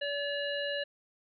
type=harmonic tone; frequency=572 Hz; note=D5; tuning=46 cents flat; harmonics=1 / 3 / 5 / 7; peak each=-34 / -37 / -38 / -42 dBFS; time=0.01-0.84 s; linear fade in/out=10 ms; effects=none